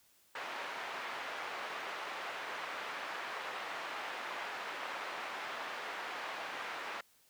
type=band-pass noise; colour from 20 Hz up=pink; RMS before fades=-42 dBFS; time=0.35-7.01 s; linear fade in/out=5 ms; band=800 to 2300 Hz; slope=12 dB/octave; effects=white hiss -68 dBFS RMS until 7.29 s